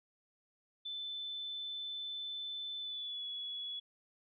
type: tone with pitch glide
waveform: sine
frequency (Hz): 3520 to 3386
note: A7 to G#7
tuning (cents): 0 to +33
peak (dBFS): -39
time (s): 0.85-3.8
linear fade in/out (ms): 10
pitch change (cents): -67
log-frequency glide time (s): 2.8-3.25
effects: none